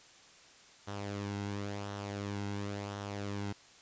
sawtooth tone with flanger, 101.2 Hz, G#2, 44 cents flat, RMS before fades -39 dBFS, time 0.87-3.53 s, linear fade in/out 10 ms, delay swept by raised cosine 0.42 to 1.72 ms, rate 0.95 Hz, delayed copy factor -0.5, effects white hiss -58 dBFS RMS until 3.81 s + resampled to 16000 Hz

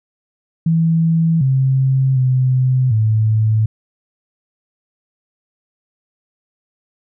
sine tone with pitch steps, 164 / 133 / 128.8 / 109.4 Hz, E3 / C3 / C3 / A2, -9 / +29 / -27 / -9 cents, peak -11 dBFS, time 0.66-3.66 s, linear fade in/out 5 ms, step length 750 ms, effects none

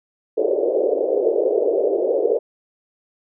pink band-pass noise, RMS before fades -19 dBFS, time 0.37-2.39 s, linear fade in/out 10 ms, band 380 to 570 Hz, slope 48 dB/octave, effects none

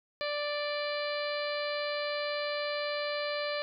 harmonic tone, 587.3 Hz, D5, in tune, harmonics 1 / 2 / 3 / 4 / 5 / 6 / 7 / 8, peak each -33 / -40 / -40 / -41 / -45 / -47 / -41 / -46 dBFS, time 0.21-3.62 s, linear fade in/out 0 ms, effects none

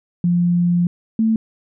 sine tone pair in turn, 174.61 / 222.3 Hz, F3 / A3, 0 / +18 cents, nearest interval major third, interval 418 cents, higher second, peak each -13 dBFS, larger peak neither, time 0.24-0.87 / 1.19-1.36 s, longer first, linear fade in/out 2 ms, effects none

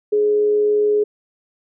sine tone with amplitude modulation, 419 Hz, G#4, 15 cents sharp, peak -12 dBFS, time 0.12-1.04 s, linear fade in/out 10 ms, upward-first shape sine, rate 117 Hz, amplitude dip 25%, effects none

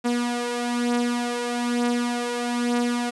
sawtooth beating tone pair, 240.3 / 241.4 Hz, B3 / B3, -47 / -39 cents, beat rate 1.1 Hz, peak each -24 / -20 dBFS, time 0.04-3.11 s, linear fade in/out 20 ms, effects resampled to 24000 Hz + 8-bit

